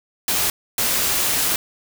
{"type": "noise bursts at uneven times", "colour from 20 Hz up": "white", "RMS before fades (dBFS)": -20, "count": 2, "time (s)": [[0.28, 0.5], [0.78, 1.56]], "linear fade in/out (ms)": 2, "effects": []}